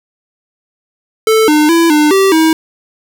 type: tone with pitch steps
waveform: square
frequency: 440.5 / 302.4 / 334.1 / 300.3 / 387.8 / 319.9 Hz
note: A4 / D#4 / E4 / D4 / G4 / D#4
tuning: +2 / -49 / +23 / +39 / -19 / +48 cents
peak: -7 dBFS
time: 1.27-2.53 s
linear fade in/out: 2 ms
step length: 210 ms
effects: none